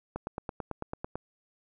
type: click train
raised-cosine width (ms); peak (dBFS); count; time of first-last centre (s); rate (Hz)
1; -20; 10; 0.16-1.156; 9.04
effects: none